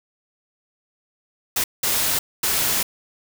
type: noise bursts at uneven times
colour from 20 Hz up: white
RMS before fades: -21 dBFS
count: 3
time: 1.56-1.64 / 1.83-2.19 / 2.43-2.83 s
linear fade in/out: 5 ms
effects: none